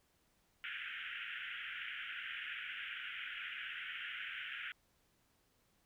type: band-pass noise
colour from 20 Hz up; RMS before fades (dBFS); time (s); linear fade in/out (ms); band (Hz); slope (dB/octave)
pink; -45; 0.64-4.72; 0; 1400 to 3200; 96
effects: pink hiss -75 dBFS RMS until 5.85 s